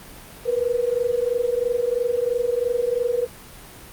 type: tone pair together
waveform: sine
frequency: 472.9 / 495.9 Hz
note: A#4 / B4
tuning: +25 / +7 cents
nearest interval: minor second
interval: 82 cents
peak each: -22 dBFS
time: 0.45-3.27 s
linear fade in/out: 20 ms
effects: pink hiss -42 dBFS RMS until 3.92 s + Opus 32 kbps